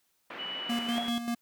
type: band-pass noise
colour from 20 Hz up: white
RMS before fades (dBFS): -43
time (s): 0.3-1.09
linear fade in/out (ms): 5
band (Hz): 170 to 2500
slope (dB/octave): 24
type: tone with pitch glide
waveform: sine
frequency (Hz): 2955 to 3336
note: F#7 to G#7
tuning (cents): -3 to +7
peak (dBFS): -35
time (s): 0.38-1.19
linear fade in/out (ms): 20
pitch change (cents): +210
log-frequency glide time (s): 0.86-0.99
type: tone with tremolo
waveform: square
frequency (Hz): 235.8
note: A#3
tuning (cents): +20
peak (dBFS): -29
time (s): 0.69-1.35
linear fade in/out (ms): 10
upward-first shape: square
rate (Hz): 5.1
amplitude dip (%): 55
type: tone with exponential decay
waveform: sine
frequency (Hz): 707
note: F5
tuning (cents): +21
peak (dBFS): -28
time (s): 0.98-1.12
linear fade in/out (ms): 0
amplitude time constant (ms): 30
effects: white hiss -73 dBFS RMS until 1.41 s